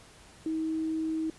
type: tone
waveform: sine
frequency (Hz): 318.6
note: D#4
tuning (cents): +41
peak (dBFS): -28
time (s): 0.46-1.3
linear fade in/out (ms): 2
effects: pink hiss -54 dBFS RMS until 1.38 s + resampled to 24000 Hz